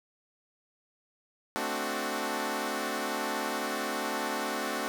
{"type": "chord", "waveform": "10% pulse", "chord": "D dominant seventh", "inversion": "second", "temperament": "equal", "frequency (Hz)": [220, 261.6, 293.7, 370], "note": ["A3", "C4", "D4", "F#4"], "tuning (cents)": [0, 0, 0, 0], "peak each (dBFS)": -28, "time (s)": [1.56, 4.88], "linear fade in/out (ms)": 0, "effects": []}